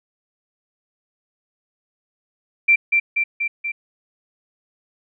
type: tone with echo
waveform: sine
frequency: 2354 Hz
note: D7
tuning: 3 cents sharp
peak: -10 dBFS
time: 2.68-2.76 s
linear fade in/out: 10 ms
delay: 240 ms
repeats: 4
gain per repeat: -3 dB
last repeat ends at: 3.72 s
effects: none